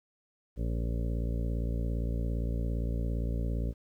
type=harmonic tone; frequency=57.5 Hz; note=A#1; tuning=23 cents flat; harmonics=1 / 2 / 3 / 4 / 5 / 7 / 8 / 9 / 10; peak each=-30 / -36 / -40 / -42 / -44 / -47 / -48 / -49 / -50 dBFS; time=0.56-3.74 s; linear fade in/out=50 ms; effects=11-bit